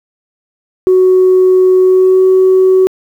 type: tone with pitch glide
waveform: sine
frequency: 371.1 to 375.4 Hz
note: F#4 to F#4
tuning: +5 to +25 cents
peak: -3 dBFS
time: 0.87-2.87 s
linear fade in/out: 0 ms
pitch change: +20 cents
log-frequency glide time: 1.8-2.25 s
effects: tanh soft clip ceiling -1 dBFS + 7-bit